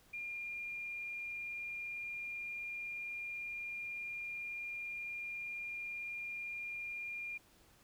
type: tone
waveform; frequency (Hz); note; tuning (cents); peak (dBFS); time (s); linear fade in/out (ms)
sine; 2406; D7; +41; -40; 0.13-7.38; 10
effects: pink hiss -66 dBFS RMS until 7.83 s